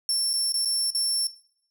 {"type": "tone with dropouts", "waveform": "30% pulse", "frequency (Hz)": 5420, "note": "E8", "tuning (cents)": 47, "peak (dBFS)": -18, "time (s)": [0.09, 1.27], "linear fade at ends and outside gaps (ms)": 1, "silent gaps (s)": [[0.332, 0.337], [0.522, 0.541], [0.649, 0.656], [0.904, 0.948]], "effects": ["noise-tail reverb RT60 0.6 s tail -18 dB re dry"]}